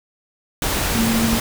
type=tone in noise; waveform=sine; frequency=227.1 Hz; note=A#3; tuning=45 cents flat; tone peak=-17 dBFS; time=0.95-1.38 s; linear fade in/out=2 ms; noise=pink; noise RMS=-21 dBFS; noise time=0.62-1.4 s; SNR=+1 dB; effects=none